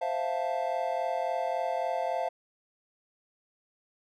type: chord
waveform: triangle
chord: F major seventh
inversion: second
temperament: equal with one note detuned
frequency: 523.3 / 659.3 / 702.9 / 880 Hz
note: C5 / E5 / F5 / A5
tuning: 0 / 0 / +11 / 0 cents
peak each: -33 / -31 / -30 / -34 dBFS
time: 0.01-2.29 s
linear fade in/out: 10 ms
effects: none